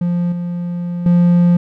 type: tone with level steps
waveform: triangle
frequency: 174.61 Hz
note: F3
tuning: in tune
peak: -12 / -17 / -6 dBFS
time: 0.01-1.57 s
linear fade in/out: 5 ms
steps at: 0.32 / 1.06 s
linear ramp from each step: 2 ms
effects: none